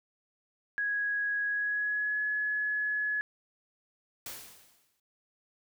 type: tone with pitch glide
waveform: sine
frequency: 1661.2 to 1697.1 Hz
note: G#6 to G#6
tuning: 0 to +37 cents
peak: -28 dBFS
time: 0.78-3.21 s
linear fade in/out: 0 ms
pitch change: +37 cents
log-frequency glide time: 1.46-2.21 s
type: noise with exponential decay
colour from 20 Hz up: white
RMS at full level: -39 dBFS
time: 4.26-5 s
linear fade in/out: 2 ms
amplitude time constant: 160 ms
effects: none